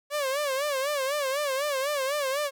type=tone with vibrato; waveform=sawtooth; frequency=559 Hz; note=C#5; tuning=14 cents sharp; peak=-22 dBFS; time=0.1-2.51 s; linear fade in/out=50 ms; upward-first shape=sine; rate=4 Hz; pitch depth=120 cents each way; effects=none